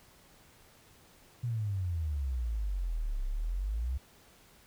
sine exponential two-way sweep, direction down then up, 123.47 to 32.7 to 67.9 Hz, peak -30 dBFS, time 1.43-3.98 s, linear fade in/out 10 ms, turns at 3.24 s, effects pink hiss -60 dBFS RMS until 4.66 s

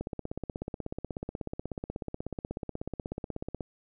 click train, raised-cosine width 2 ms, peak -21 dBFS, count 60, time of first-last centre 0.01-3.608 s, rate 16.4 Hz, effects none

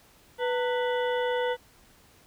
harmonic tone with a mistuned harmonic, 493.9 Hz, B4, in tune, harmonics 1 / 2 / 3 / 4 / 6 / 7, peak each -26 / -32 / -36 / -38 / -42 / -43 dBFS, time 0.38-1.57 s, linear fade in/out 50 ms, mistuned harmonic 2, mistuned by -140 cents, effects pink hiss -58 dBFS RMS until 2.26 s

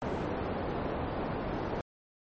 white low-pass noise, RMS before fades -34 dBFS, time 0.02-1.81 s, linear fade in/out 0 ms, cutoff 640 Hz, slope 12 dB/octave, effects MP3 32 kbps

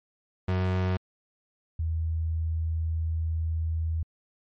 35% pulse / sine tone pair in turn, 92.5 / 80.92 Hz, F#2 / E2, 0 / -32 cents, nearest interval major second, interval 232 cents, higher first, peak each -22 / -25 dBFS, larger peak first, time 0.48-0.97 / 1.79-4.03 s, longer second, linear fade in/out 5 ms, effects low-pass 3000 Hz 12 dB/octave + MP3 48 kbps

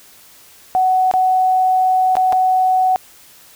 sine tone with dropouts, 746 Hz, F#5, 14 cents sharp, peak -11 dBFS, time 0.75-2.96 s, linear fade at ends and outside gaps 0 ms, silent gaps 1.113-1.138 / 2.154-2.168 / 2.324-2.329 s, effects white hiss -45 dBFS RMS until 3.55 s

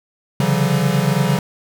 square tone cluster, 136.3 / 145 / 168.5 / 190.6 Hz, C#3 / D3 / E3 / G3, -29 / -22 / +38 / -48 cents, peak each -21 dBFS, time 0.4-1.39 s, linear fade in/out 2 ms, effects none

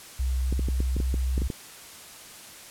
sine tone, 64 Hz, C2, 38 cents flat, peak -23 dBFS, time 0.19-1.48 s, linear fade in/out 10 ms
clicks, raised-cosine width 3 ms, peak -17 dBFS, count 10, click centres 0.526 / 0.594 / 0.686 / 0.804 / 0.966 / 1.002 / 1.142 / 1.379 / 1.419 / 1.502 s
effects white hiss -45 dBFS RMS until 2.7 s + low-pass 12000 Hz 12 dB/octave

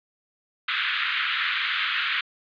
pink band-pass noise, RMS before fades -26 dBFS, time 0.68-2.21 s, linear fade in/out 5 ms, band 1300 to 3700 Hz, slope 48 dB/octave, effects resampled to 11025 Hz

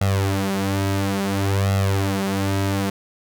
sawtooth tone with flanger, 98 Hz, G2, in tune, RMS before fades -21 dBFS, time 0.01-2.9 s, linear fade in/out 5 ms, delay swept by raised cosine 1.5 to 7.1 ms, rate 0.58 Hz, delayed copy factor +0.9, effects none

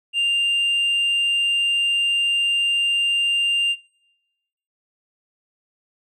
sine tone with tanh clipping, 2794 Hz, F7, in tune, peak -18 dBFS, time 0.13-3.76 s, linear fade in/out 50 ms, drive 2 dB, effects noise-tail reverb RT60 1.0 s tail -24 dB re dry

